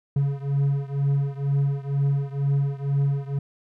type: beating tone pair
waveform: triangle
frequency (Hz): 139.2 / 141.3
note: C#3 / C#3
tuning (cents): +8 / +34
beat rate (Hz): 2.1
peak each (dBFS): -21 / -23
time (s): 0.16-3.39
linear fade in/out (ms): 5
effects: none